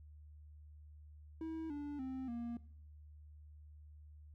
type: tone with pitch steps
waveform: triangle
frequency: 322.1 / 290.3 / 261.6 / 235.8 Hz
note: E4 / D4 / C4 / A#3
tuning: -40 / -20 / 0 / +20 cents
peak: -38 dBFS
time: 1.41-2.57 s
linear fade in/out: 2 ms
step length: 290 ms
effects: noise-tail reverb RT60 0.6 s tail -18 dB re dry + added 75 Hz sine -54 dBFS peak until 4.34 s